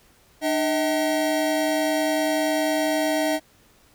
square tone cluster, 301.7 / 636 / 765 Hz, D4 / D#5 / G5, +47 / +38 / -42 cents, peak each -25 / -24 / -31 dBFS, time 0.41-3.4 s, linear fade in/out 50 ms, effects pink hiss -57 dBFS RMS until 3.94 s

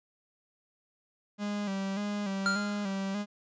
45% pulse tone with vibrato, 200 Hz, G3, 35 cents sharp, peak -31 dBFS, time 1.38-3.26 s, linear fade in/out 50 ms, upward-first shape square, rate 1.7 Hz, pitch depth 50 cents each way
square tone with exponential decay, 1394 Hz, F6, 4 cents flat, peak -24 dBFS, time 2.46-2.97 s, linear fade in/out 0 ms, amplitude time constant 110 ms
effects resampled to 16000 Hz

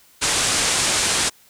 white low-pass noise, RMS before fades -20 dBFS, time 0.21-1.3 s, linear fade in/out 20 ms, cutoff 9400 Hz, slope 48 dB/octave, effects white hiss -53 dBFS RMS until 1.49 s

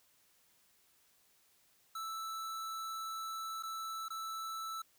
square tone with dropouts, 1318.5 Hz, E6, in tune, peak -40 dBFS, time 1.95-4.82 s, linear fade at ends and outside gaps 5 ms, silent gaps 3.626-3.633 / 4.084-4.103 s, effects white hiss -70 dBFS RMS until 4.98 s

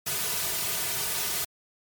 white noise with comb filter, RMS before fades -29 dBFS, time 0.06-1.45 s, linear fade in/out 10 ms, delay 3.7 ms, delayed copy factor -0.95, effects MP3 96 kbps

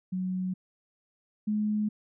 sine tone pair in turn, 185 / 211.5 Hz, F#3 / G#3, 0 / +32 cents, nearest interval major second, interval 232 cents, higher second, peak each -28 / -25 dBFS, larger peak second, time 0.12-0.54 / 1.47-1.89 s, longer neither, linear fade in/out 10 ms, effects none

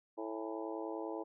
harmonic tone with a mistuned harmonic, 110 Hz, A2, in tune, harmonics 3 / 4 / 5 / 6 / 7 / 8 / 9, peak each -42 / -44 / -46 / -48 / -49 / -50 / -51 dBFS, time 0.17-1.24 s, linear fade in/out 20 ms, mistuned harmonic 7, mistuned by +87 cents, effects none

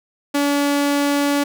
sawtooth tone, 285.7 Hz, D4, 48 cents flat, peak -12 dBFS, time 0.34-1.44 s, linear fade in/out 10 ms, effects none

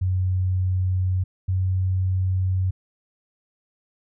sine tone pair in turn, 92.5 / 93.25 Hz, F#2 / F#2, 0 / +14 cents, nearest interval unison, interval 14 cents, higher second, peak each -19 dBFS, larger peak neither, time 0.01-1.24 / 1.48-2.71 s, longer neither, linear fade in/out 10 ms, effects none

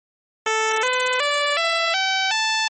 10% pulse tone with pitch steps, 440 / 505.4 / 580.6 / 666.9 / 766.1 / 880 Hz, A4 / B4 / D5 / E5 / G5 / A5, 0 / +40 / -20 / +20 / -40 / 0 cents, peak -10 dBFS, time 0.46-2.68 s, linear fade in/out 5 ms, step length 370 ms, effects MP3 32 kbps

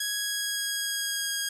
10% pulse tone with pitch glide, 1661.2 to 1635.5 Hz, G#6 to G#6, 0 to -27 cents, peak -19 dBFS, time 0-1.49 s, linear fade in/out 5 ms, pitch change -27 cents, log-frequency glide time 0.14-1.29 s, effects none

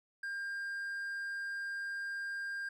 triangle tone, 1601 Hz, G6, 36 cents sharp, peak -35 dBFS, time 0.23-2.69 s, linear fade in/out 5 ms, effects none

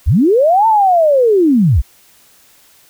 sine linear two-way sweep, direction up then down, 45.74 to 910 to 45.74 Hz, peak -7 dBFS, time 0.06-1.82 s, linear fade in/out 20 ms, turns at 0.67 s, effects white hiss -48 dBFS RMS until 2.89 s

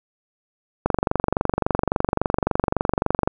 click train, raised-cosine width 1 ms, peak -4 dBFS, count 58, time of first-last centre 0.86-3.275 s, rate 23.6 Hz, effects none

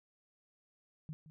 sine tone with echo, 155.56 Hz, D#3, in tune, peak -40 dBFS, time 1.09-1.13 s, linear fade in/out 0 ms, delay 170 ms, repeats 1, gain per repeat -13 dB, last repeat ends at 1.3 s, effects none

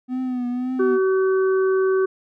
triangle tone with vibrato, 250.7 Hz, B3, 26 cents sharp, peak -20 dBFS, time 0.08-0.99 s, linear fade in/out 50 ms, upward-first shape triangle, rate 1.9 Hz, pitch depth 57 cents each way
harmonic tone, 380 Hz, F#4, 46 cents sharp, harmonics 1 / 3 / 4, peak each -16 / -30 / -31 dBFS, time 0.79-2.06 s, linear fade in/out 10 ms
effects none

